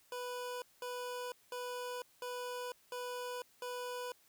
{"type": "tone bursts", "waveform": "25% pulse", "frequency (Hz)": 493.9, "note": "B4", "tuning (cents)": 0, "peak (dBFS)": -36, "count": 6, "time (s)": [0.12, 4.12], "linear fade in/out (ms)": 2, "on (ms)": 500, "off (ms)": 200, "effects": ["white hiss -68 dBFS RMS until 4.28 s"]}